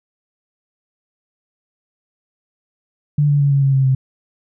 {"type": "tone with pitch steps", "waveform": "sine", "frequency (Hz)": [146.83, 144.22, 141.66, 139.15, 136.68, 134.26, 131.87], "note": ["D3", "D3", "C#3", "C#3", "C#3", "C3", "C3"], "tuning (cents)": [0, -31, 38, 7, -24, 45, 14], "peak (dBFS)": -11, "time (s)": [3.18, 3.95], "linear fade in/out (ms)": 5, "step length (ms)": 110, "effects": []}